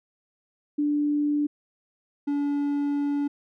sine / triangle tone pair in turn, 293.7 / 286.8 Hz, D4 / D4, 0 / -41 cents, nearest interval unison, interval 41 cents, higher first, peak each -21 dBFS, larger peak neither, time 0.78-1.47 / 2.27-3.28 s, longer second, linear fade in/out 10 ms, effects none

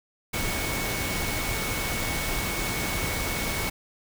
sine tone in noise, 2217 Hz, C#7, in tune, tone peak -34 dBFS, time 0.33-3.7 s, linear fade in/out 10 ms, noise pink, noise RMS -29 dBFS, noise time 0.33-3.7 s, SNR -8 dB, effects none

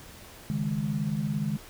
sine chord, C# suspended second, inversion none, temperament just, 138.59 / 155.92 / 207.9 Hz, C#3 / D#3 / G#3, 0 / +4 / +2 cents, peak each -33 / -30 / -30 dBFS, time 0.5-1.57 s, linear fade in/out 0 ms, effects pink hiss -48 dBFS RMS until 1.69 s

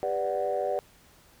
sine chord, G major seventh, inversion none, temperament equal with one note detuned, 397.2 / 493.9 / 587.3 / 740 Hz, G4 / B4 / D5 / F#5, +23 / 0 / 0 / 0 cents, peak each -33 / -31 / -29 / -31 dBFS, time 0.03-0.79 s, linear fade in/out 0 ms, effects tanh soft clip ceiling -18 dBFS + pink hiss -58 dBFS RMS until 1.4 s

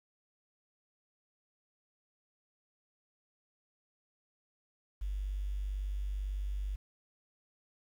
sine tone, 49 Hz, G1, in tune, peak -33 dBFS, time 5.01-6.76 s, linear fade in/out 10 ms, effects 10-bit

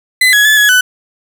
35% pulse tone with pitch steps, 2020 / 1677 / 1728 / 1682 / 1498 Hz, B6 / G#6 / A6 / G#6 / F#6, +39 / +16 / -32 / +22 / +21 cents, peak -4 dBFS, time 0.21-0.81 s, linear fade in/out 5 ms, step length 120 ms, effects none

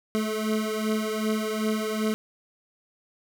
25% pulse beating tone pair, 215.6 / 218.2 Hz, A3 / A3, -35 / -14 cents, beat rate 2.6 Hz, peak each -23 / -26 dBFS, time 0.15-2.14 s, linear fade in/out 0 ms, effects none

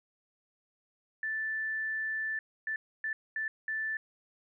sine tone bursts at uneven times, 1760 Hz, A6, in tune, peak -31 dBFS, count 5, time 1.23-2.39 / 2.67-2.76 / 3.04-3.13 / 3.36-3.48 / 3.68-3.97 s, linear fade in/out 2 ms, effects none

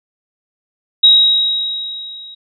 sine tone with level ramp, 3813 Hz, A#7, 38 cents sharp, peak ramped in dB -3 to -32 dBFS, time 1.03-2.35 s, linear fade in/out 10 ms, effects none

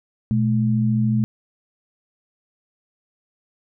sine tone pair together, 121 / 214.8 Hz, B2 / A3, -35 / -41 cents, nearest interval minor seventh, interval 994 cents, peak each -19 dBFS, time 0.31-1.24 s, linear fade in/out 0 ms, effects none

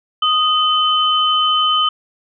sine tone pair together, 1243 / 3050 Hz, D#6 / G7, -2 / -48 cents, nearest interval octave + major third, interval 1554 cents, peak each -15 dBFS, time 0.22-1.89 s, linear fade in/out 5 ms, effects none

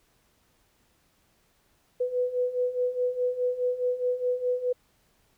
sine beating tone pair, 493.9 / 498.7 Hz, B4 / B4, 0 / +17 cents, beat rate 4.8 Hz, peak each -30 / -26 dBFS, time 2-4.73 s, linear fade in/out 10 ms, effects pink hiss -67 dBFS RMS until 5.37 s

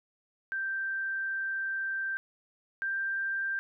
sine tone pair in turn, 1568 / 1578.9 Hz, G6 / G6, 0 / +12 cents, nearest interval unison, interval 12 cents, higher second, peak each -30 / -29 dBFS, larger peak second, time 0.52-2.17 / 2.82-3.59 s, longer first, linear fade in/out 0 ms, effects none

